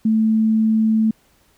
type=tone; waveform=sine; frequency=220 Hz; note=A3; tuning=in tune; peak=-13 dBFS; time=0.05-1.11 s; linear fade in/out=5 ms; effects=pink hiss -58 dBFS RMS until 1.57 s